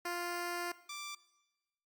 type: tone pair in turn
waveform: 10% pulse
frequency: 349.2 / 1174.6 Hz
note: F4 / D6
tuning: 0 / 0 cents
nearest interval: octave + major sixth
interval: 2100 cents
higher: second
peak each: -28 / -34 dBFS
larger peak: first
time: 0.05-0.72 / 0.89-1.15 s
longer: first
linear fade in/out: 5 ms
effects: noise-tail reverb RT60 1.0 s tail -18 dB re dry + Opus 48 kbps